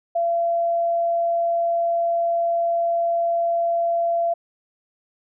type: tone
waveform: sine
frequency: 680 Hz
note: F5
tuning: 46 cents flat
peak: -18 dBFS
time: 0.15-4.34 s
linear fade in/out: 10 ms
effects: none